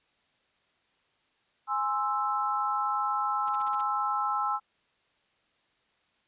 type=chord; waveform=sine; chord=Ab augmented; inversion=none; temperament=equal; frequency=830.6 / 1046.5 / 1318.5 Hz; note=Ab5 / C6 / E6; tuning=0 / 0 / 0 cents; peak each=-31 / -32 / -29 dBFS; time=1.67-4.6 s; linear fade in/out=50 ms
type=noise bursts; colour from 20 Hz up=white; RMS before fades=-45 dBFS; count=6; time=3.47-3.814 s; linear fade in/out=5 ms; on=24 ms; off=40 ms
effects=white hiss -70 dBFS RMS until 6.27 s + resampled to 8000 Hz